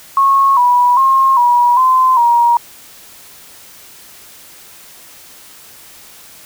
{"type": "tone with pitch steps", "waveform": "sine", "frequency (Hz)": [1094, 978, 1071, 966, 1032, 947], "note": ["C#6", "B5", "C6", "B5", "C6", "A#5"], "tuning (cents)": [-23, -17, 40, -39, -24, 27], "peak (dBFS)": -7, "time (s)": [0.17, 2.57], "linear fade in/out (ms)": 2, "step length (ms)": 400, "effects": ["white hiss -39 dBFS RMS until 6.45 s"]}